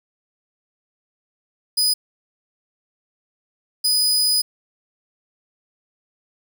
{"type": "tone bursts at uneven times", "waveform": "sawtooth", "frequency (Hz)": 4978, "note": "D#8", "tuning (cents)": 0, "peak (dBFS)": -13, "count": 2, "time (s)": [[1.77, 1.94], [3.84, 4.42]], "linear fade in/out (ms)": 10, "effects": []}